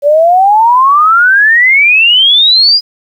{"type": "exponential sweep", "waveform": "sine", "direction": "up", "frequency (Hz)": [562, 4978], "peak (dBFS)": -3, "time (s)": [0.02, 2.81], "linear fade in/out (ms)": 50, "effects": ["7-bit"]}